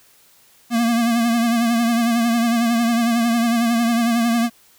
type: tone with vibrato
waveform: square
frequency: 233.1 Hz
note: A#3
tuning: in tune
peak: -16 dBFS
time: 0.7-4.5 s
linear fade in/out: 50 ms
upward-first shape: triangle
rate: 11 Hz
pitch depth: 58 cents each way
effects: white hiss -53 dBFS RMS until 4.78 s